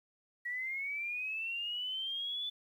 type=linear sweep; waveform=sine; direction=up; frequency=1915 to 3496 Hz; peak=-35 dBFS; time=0.45-2.5 s; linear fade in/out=10 ms; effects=11-bit